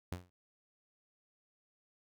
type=tone with exponential decay; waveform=sawtooth; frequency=89.6 Hz; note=F2; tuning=45 cents sharp; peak=-31 dBFS; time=0.12-0.3 s; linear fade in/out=0 ms; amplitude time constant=39 ms; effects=none